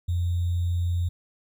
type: tone with sample-and-hold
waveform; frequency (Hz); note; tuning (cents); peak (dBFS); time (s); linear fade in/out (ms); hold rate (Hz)
sine; 87.31; F2; 0; -22; 0.08-1.09; 10; 3675
effects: none